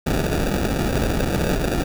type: noise with sample-and-hold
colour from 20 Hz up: pink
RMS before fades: -21 dBFS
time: 0.06-1.84 s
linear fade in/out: 10 ms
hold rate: 1050 Hz
effects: none